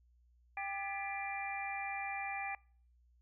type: harmonic tone with a mistuned harmonic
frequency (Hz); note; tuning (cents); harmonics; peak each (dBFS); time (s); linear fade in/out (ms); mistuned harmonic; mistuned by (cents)
396; G4; +18; 2 / 3 / 4 / 5 / 6; -40 / -50 / -48 / -46 / -42; 0.57-2.55; 2; 4; +140
effects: noise-tail reverb RT60 0.5 s tail -25 dB re dry + added 60 Hz sine -65 dBFS peak until 3.21 s

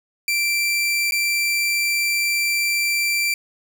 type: tone with dropouts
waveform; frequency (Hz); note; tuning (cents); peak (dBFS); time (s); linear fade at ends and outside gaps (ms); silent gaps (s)
sawtooth; 2349; D7; 0; -15; 0.28-3.34; 2; 1.11-1.121
effects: none

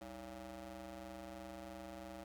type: ring-modulated tone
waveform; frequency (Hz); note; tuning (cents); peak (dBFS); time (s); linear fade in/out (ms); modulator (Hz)
20% pulse; 123; B2; -7; -40; 0.01-2.24; 5; 442
effects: none

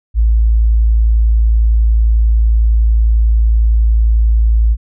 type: tone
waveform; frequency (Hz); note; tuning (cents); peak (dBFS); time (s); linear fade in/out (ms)
sine; 55.5; A1; +16; -7; 0.14-4.77; 50
effects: none

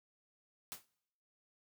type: noise with exponential decay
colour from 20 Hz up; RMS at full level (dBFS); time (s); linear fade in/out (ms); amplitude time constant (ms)
white; -41; 0.72-0.86; 0; 29
effects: noise-tail reverb RT60 0.8 s tail -24 dB re dry

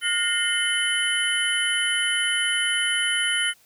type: tone cluster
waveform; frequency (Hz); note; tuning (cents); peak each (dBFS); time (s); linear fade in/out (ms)
sine; 1428 / 1843 / 2100 / 3024 / 10210; F6 / A#6 / C7 / F#7 / D#9; +38 / -20 / +6 / +37 / +44; -27 / -29 / -29 / -24 / -29; 0.01-3.54; 50
effects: white hiss -58 dBFS RMS until 3.65 s

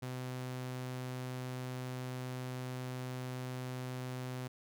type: tone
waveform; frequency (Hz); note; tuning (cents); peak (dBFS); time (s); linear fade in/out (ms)
sawtooth; 127.3; C3; -47; -35; 0.02-4.48; 10
effects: none

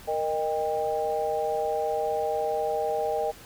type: tone cluster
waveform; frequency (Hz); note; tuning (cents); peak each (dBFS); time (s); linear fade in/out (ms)
sine; 465.6 / 617 / 797; A#4 / D#5 / G5; -2 / -15 / +28; -29; 0.07-3.32; 20
effects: pink hiss -48 dBFS RMS until 3.45 s

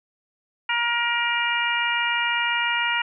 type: harmonic tone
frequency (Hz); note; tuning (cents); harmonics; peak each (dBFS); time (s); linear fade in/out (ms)
473; A#4; +25; 2 / 3 / 4 / 5 / 6; -27 / -27 / -27 / -27 / -27; 0.69-3.02; 5
effects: none

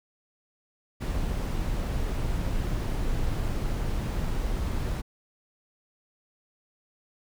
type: noise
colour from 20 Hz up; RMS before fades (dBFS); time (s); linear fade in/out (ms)
brown; -28; 1-5.02; 20
effects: none

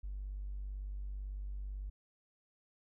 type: tone with tanh clipping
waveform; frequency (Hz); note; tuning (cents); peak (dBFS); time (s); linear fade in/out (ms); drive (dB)
triangle; 49; G1; 0; -38; 0.03-1.9; 10; 1
effects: none

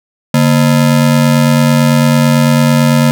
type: ring-modulated tone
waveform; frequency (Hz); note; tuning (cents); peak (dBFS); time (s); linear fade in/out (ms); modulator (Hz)
square; 190; F#3; +46; -4; 0.34-3.11; 0; 44.5
effects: none

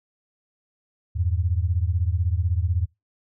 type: beating tone pair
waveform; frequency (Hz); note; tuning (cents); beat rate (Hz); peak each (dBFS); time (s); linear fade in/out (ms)
sine; 82.41 / 98.41; E2 / G2; 0 / +7; 16; -22 / -24; 1.15-2.86; 20
effects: noise-tail reverb RT60 0.2 s tail -23 dB re dry

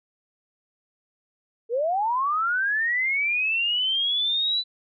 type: linear sweep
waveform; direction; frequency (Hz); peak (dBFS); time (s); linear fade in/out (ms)
sine; up; 440 to 4000; -21; 1.69-4.64; 50
effects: none

